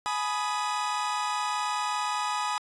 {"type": "chord", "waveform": "40% pulse", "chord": "G# minor", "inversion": "none", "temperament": "equal with one note detuned", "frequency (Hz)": [842.7, 987.8, 1244.5], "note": ["G#5", "B5", "D#6"], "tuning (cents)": [25, 0, 0], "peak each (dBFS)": -31, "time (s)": [0.06, 2.58], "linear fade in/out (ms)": 0, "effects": ["resampled to 22050 Hz"]}